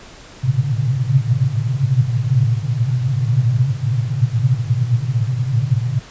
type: band-pass noise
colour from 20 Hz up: pink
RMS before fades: -17 dBFS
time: 0.43-6 s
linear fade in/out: 10 ms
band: 110 to 140 Hz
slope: 96 dB/octave
effects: pink hiss -40 dBFS RMS until 6.1 s + resampled to 16000 Hz